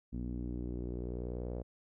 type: tone with low-pass filter sweep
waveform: sawtooth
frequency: 60.5 Hz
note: B1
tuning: 35 cents flat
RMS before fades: -39 dBFS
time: 0.12-1.63 s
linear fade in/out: 20 ms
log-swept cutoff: 250 to 540 Hz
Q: 3.1
effects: none